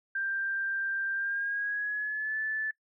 sine tone with pitch glide, 1582 to 1745.2 Hz, G6 to A6, +15 to -15 cents, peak -29 dBFS, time 0.15-2.71 s, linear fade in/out 5 ms, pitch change +170 cents, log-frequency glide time 1.14-2.38 s, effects noise-tail reverb RT60 0.1 s tail -21 dB re dry

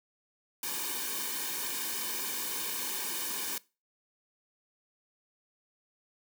white noise with comb filter, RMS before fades -35 dBFS, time 0.63-3.58 s, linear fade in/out 2 ms, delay 1.5 ms, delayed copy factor -0.9, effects noise-tail reverb RT60 0.3 s tail -22 dB re dry + high-pass 200 Hz 12 dB/octave

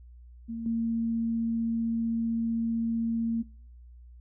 sine tone with level steps, 228.9 Hz, A#3, 31 cents flat, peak -32 / -25 dBFS, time 0.48-3.43 s, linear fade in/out 20 ms, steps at 0.66 s, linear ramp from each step 2 ms, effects noise-tail reverb RT60 0.6 s tail -24 dB re dry + added 60 Hz sine -47 dBFS peak until 4.2 s

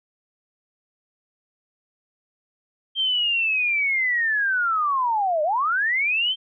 sine linear two-way sweep, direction down then up, 3176 to 587.3 to 3176 Hz, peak -19 dBFS, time 2.95-6.36 s, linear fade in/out 50 ms, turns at 5.43 s, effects none

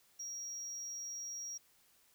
triangle tone, 5660 Hz, F8, 22 cents sharp, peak -40 dBFS, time 0.19-1.58 s, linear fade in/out 10 ms, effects white hiss -69 dBFS RMS until 2.14 s

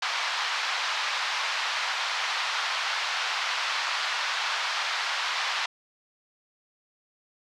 pink band-pass noise, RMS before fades -29 dBFS, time 0.02-5.66 s, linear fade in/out 5 ms, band 890 to 5000 Hz, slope 24 dB/octave, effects none

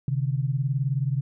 sine beating tone pair, 130.81 / 149.81 Hz, C3 / D3, 0 / +35 cents, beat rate 19 Hz, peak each -24 / -27 dBFS, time 0.08-1.21 s, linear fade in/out 2 ms, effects none

